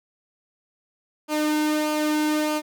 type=tone with flanger; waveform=sawtooth; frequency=304 Hz; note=D#4; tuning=40 cents flat; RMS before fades=-23 dBFS; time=1.28-2.62 s; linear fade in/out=50 ms; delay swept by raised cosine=0.52 to 1.72 ms; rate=1.6 Hz; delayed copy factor=-0.5; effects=none